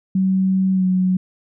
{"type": "tone with pitch glide", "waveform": "sine", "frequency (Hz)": [189.4, 184.97], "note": ["F#3", "F#3"], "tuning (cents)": [41, 0], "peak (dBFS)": -14, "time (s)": [0.15, 1.17], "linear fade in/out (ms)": 5, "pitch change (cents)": -41, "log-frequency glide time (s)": [0.73, 0.85], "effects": []}